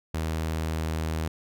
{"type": "tone", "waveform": "sawtooth", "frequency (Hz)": 79.8, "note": "D#2", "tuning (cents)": 44, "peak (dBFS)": -23, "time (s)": [0.14, 1.28], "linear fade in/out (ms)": 5, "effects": []}